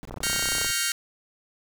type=noise bursts; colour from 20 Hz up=brown; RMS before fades=-38 dBFS; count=16; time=0.03-0.712 s; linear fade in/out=0 ms; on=22 ms; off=22 ms
type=click train; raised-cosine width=1 ms; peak=-21 dBFS; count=18; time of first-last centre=0.11-0.646 s; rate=31.7 Hz
type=chord; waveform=10% pulse; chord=G half-diminished seventh; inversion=third; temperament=equal with one note detuned; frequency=1396.9 / 1568 / 1880.9 / 2217 Hz; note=F6 / G6 / Bb6 / Db7; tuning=0 / 0 / +15 / 0 cents; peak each=-21 dBFS; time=0.23-0.92 s; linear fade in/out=2 ms
effects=none